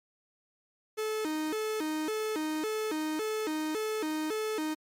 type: tone with vibrato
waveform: 45% pulse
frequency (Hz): 366.5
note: F#4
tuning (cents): -16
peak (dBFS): -30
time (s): 0.97-4.75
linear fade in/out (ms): 20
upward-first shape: square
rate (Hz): 1.8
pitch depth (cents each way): 290
effects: MP3 64 kbps